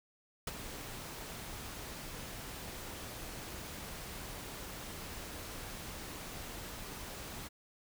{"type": "noise with ADSR envelope", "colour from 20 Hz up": "pink", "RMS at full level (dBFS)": -36, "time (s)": [0.47, 7.49], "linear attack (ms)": 5, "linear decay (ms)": 25, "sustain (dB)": -9, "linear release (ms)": 24, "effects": []}